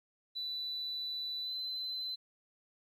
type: tone with pitch glide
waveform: sine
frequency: 3977 to 4044 Hz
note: B7 to B7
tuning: +11 to +40 cents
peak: -35 dBFS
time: 0.35-2.16 s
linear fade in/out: 20 ms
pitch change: +29 cents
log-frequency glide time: 1.42-1.54 s
effects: tanh soft clip ceiling -32 dBFS + 12-bit